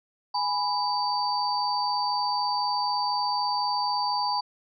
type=tone cluster; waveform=sine; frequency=828 / 992 / 4623 Hz; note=G#5 / B5 / D8; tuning=-5 / +7 / -28 cents; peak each=-28 / -28 / -29 dBFS; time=0.34-4.41 s; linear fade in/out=10 ms; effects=none